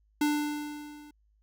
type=tone with level ramp; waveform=square; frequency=296.4 Hz; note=D4; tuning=16 cents sharp; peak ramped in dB=-23 to -49 dBFS; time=0.21-1.11 s; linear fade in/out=5 ms; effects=added 52 Hz sine -64 dBFS peak until 1.42 s